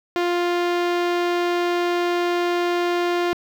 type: tone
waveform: sawtooth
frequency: 350 Hz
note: F4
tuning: 4 cents sharp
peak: -15 dBFS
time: 0.16-3.33 s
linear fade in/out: 0 ms
effects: low-pass 4000 Hz 12 dB/octave + 8-bit